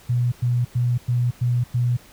sine tone bursts, 122 Hz, B2, 21 cents flat, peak -17 dBFS, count 6, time 0.09-1.97 s, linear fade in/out 10 ms, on 230 ms, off 100 ms, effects pink hiss -49 dBFS RMS until 2.12 s

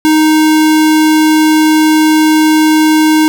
square tone, 311.1 Hz, D#4, in tune, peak -6 dBFS, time 0.05-3.28 s, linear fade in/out 0 ms, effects none

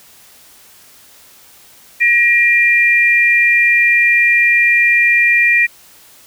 sine tone pair together, 1900 / 2392 Hz, A#6 / D7, +33 / +31 cents, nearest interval major third, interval 398 cents, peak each -11 dBFS, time 2-5.67 s, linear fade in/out 20 ms, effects white hiss -44 dBFS RMS until 6.26 s

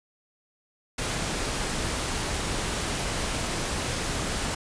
pink noise, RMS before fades -29 dBFS, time 0.98-4.55 s, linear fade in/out 5 ms, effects resampled to 22050 Hz

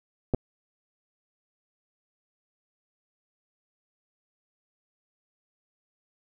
clicks, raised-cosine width 2 ms, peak -12 dBFS, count 2, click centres 0.338 / 0.346 s, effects none

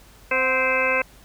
harmonic tone with a mistuned harmonic, 260 Hz, C4, 11 cents flat, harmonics 1 / 2 / 3 / 4 / 5 / 6 / 8 / 9 / 10, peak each -36 / -24 / -36 / -27 / -34 / -26 / -25 / -31 / -24 dBFS, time 0.31-1.02 s, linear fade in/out 5 ms, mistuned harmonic 3, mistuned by -69 cents, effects added 50 Hz sine -51 dBFS peak until 1.24 s + pink hiss -51 dBFS RMS until 1.24 s

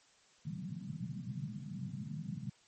white band-pass noise, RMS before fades -42 dBFS, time 0.45-2.5 s, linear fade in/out 10 ms, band 120 to 200 Hz, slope 48 dB/octave, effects white hiss -66 dBFS RMS until 2.67 s + MP3 32 kbps

